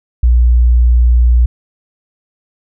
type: tone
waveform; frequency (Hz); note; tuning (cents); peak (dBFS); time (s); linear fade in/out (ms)
sine; 60; B1; -49; -5; 0.23-1.46; 5
effects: none